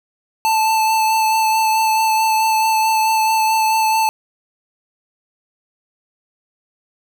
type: tone with vibrato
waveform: square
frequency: 880 Hz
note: A5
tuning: in tune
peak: -14 dBFS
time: 0.45-4.09 s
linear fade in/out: 0 ms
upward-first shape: sine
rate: 4.6 Hz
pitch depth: 14 cents each way
effects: none